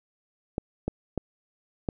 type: clicks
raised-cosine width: 2 ms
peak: -14 dBFS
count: 4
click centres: 0.581 / 0.88 / 1.177 / 1.888 s
effects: none